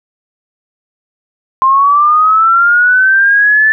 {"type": "linear sweep", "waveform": "sine", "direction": "up", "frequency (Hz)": [1047, 1760], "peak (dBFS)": -5, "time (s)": [1.62, 3.72], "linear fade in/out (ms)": 0, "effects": []}